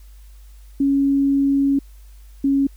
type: tone pair in turn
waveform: sine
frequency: 277.2 / 275.9 Hz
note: C#4 / C#4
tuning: 0 / -8 cents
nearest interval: unison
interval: 8 cents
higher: first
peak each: -14 / -14 dBFS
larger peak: neither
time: 0.8-1.79 / 2.44-2.67 s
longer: first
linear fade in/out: 5 ms
effects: added 50 Hz sine -40 dBFS peak until 2.76 s + white hiss -57 dBFS RMS until 2.76 s